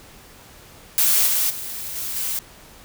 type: noise with level steps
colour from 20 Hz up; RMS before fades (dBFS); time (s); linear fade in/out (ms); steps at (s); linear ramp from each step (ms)
blue; -17 / -20 / -31 / -28 / -25; 0.98-2.39; 0; 1.26 / 1.49 / 1.95 / 2.15; 20
effects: pink hiss -46 dBFS RMS until 2.84 s